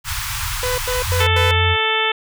pink band-stop noise, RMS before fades -24 dBFS, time 0.04-1.26 s, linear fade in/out 50 ms, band 120 to 900 Hz, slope 48 dB/octave
sawtooth tone bursts, 500 Hz, B4, 21 cents sharp, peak -16 dBFS, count 4, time 0.63-1.512 s, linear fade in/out 2 ms, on 150 ms, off 94 ms
sine tone, 89.4 Hz, F2, 41 cents sharp, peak -16 dBFS, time 1.06-1.77 s, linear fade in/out 50 ms
harmonic tone, 440 Hz, A4, in tune, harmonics 1 / 2 / 3 / 4 / 5 / 6 / 7 / 8, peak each -24 / -24 / -24 / -24 / -24 / -24 / -24 / -24 dBFS, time 1.2-2.12 s, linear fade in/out 5 ms
effects none

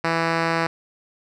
5% pulse tone with low-pass filter, 165.2 Hz, E3, 4 cents sharp, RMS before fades -22 dBFS, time 0.04-0.67 s, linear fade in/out 5 ms, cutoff 4000 Hz, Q 0.74, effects none

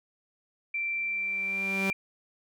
sine tone with pitch glide, 2349 to 2371 Hz, D7 to D7, 0 to +16 cents, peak -28 dBFS, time 0.74-1.93 s, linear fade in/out 5 ms, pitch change +16 cents, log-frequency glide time 1.47-1.6 s
sawtooth tone with exponential growth, 193.4 Hz, G3, 23 cents flat, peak -23 dBFS, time 0.93-1.9 s, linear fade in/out 0 ms, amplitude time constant 210 ms
effects none

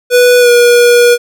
square tone with pitch glide, 491.9 to 481.2 Hz, B4 to B4, -7 to -45 cents, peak -4 dBFS, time 0.1-1.18 s, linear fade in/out 50 ms, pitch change -38 cents, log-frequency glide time 0.4-0.49 s, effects none

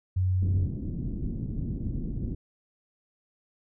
sine tone, 92.5 Hz, F#2, in tune, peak -22 dBFS, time 0.16-0.66 s, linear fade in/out 10 ms
pink low-pass noise, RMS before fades -32 dBFS, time 0.42-2.35 s, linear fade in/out 5 ms, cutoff 280 Hz, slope 24 dB/octave
effects none

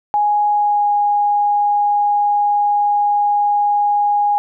sine tone with pitch glide, 830.6 to 823.4 Hz, G#5 to G#5, 0 to -15 cents, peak -12 dBFS, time 0.14-4.38 s, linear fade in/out 0 ms, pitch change -15 cents, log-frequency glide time 0.48-0.92 s, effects none

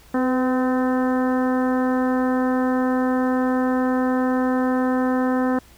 harmonic tone with a mistuned harmonic, 256.5 Hz, C4, 34 cents flat, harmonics 1 / 2 / 3 / 4 / 5 / 6 / 7, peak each -19 / -25 / -29 / -31 / -33 / -35 / -36 dBFS, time 0.14-5.59 s, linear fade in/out 5 ms, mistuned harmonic 2, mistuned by -21 cents, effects added 60 Hz sine -51 dBFS peak until 5.77 s + pink hiss -51 dBFS RMS until 5.77 s

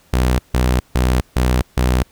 sawtooth tone bursts, 62.5 Hz, B1, 21 cents sharp, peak -9 dBFS, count 5, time 0.13-2.03 s, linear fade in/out 5 ms, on 260 ms, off 150 ms, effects pink hiss -53 dBFS RMS until 2.11 s

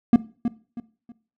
triangle tone with echo, 235.7 Hz, A#3, 19 cents sharp, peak -7 dBFS, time 0.13-0.16 s, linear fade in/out 2 ms, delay 320 ms, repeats 3, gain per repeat -10 dB, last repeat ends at 1.12 s, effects noise-tail reverb RT60 0.4 s tail -18 dB re dry

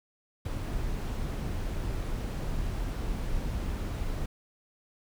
brown noise, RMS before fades -32 dBFS, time 0.45-4.26 s, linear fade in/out 5 ms, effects none

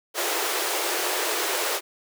pink high-pass noise, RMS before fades -26 dBFS, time 0.14-1.81 s, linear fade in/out 50 ms, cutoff 330 Hz, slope 96 dB/octave, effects none

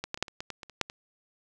clicks, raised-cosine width 0.2 ms, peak -16 / -14 / -24 / -8 / -26 / -19 / -19 / -24 / -29 / -8 / -23 dBFS, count 11, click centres 0.04 / 0.144 / 0.175 / 0.226 / 0.282 / 0.405 / 0.503 / 0.632 / 0.697 / 0.813 / 0.899 s, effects none

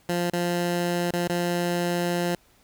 15% pulse tone with dropouts, 174.61 Hz, F3, in tune, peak -17 dBFS, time 0.09-2.35 s, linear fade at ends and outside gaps 2 ms, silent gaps 0.3-0.333 / 1.109-1.136 / 1.276-1.297 s, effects pink hiss -60 dBFS RMS until 2.63 s

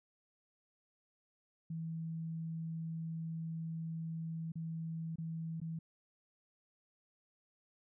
sine tone with dropouts, 162.9 Hz, E3, 20 cents flat, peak -38 dBFS, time 1.7-5.79 s, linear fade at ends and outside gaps 5 ms, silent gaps 4.52-4.555 / 5.158-5.183 / 5.602-5.615 s, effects none

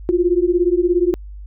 sine beating tone pair, 344 / 361 Hz, F4 / F#4, -26 / -43 cents, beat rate 17 Hz, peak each -16 dBFS, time 0.09-1.14 s, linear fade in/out 0 ms, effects added 50 Hz sine -31 dBFS peak until 1.46 s

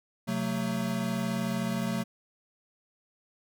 square chord, F# diminished, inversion second, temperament equal with one note detuned, 130.81 / 185 / 224.2 Hz, C3 / F#3 / A3, 0 / 0 / +33 cents, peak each -37 / -33 / -32 dBFS, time 0.27-2.04 s, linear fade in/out 20 ms, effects none

